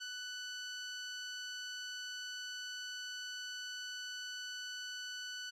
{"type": "tone", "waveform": "15% pulse", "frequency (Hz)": 1491, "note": "F#6", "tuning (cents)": 13, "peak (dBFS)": -35, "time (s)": [0, 5.51], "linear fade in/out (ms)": 20, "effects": ["low-pass 8000 Hz 12 dB/octave"]}